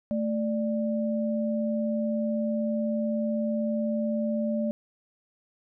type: tone pair together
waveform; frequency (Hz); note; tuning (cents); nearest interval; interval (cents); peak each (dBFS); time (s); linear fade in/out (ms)
sine; 221 / 590; A3 / D5; +8 / +8; octave + perfect fourth; 1700; -26 / -30; 0.11-4.71; 0
effects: none